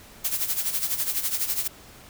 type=noise with tremolo; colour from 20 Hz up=blue; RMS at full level=-24 dBFS; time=0.24-1.68 s; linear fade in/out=10 ms; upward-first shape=sine; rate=12 Hz; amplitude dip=70%; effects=pink hiss -48 dBFS RMS until 2.09 s